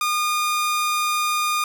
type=tone; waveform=sawtooth; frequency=1218 Hz; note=D#6; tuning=37 cents flat; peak=-16 dBFS; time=0.01-1.64 s; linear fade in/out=2 ms; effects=none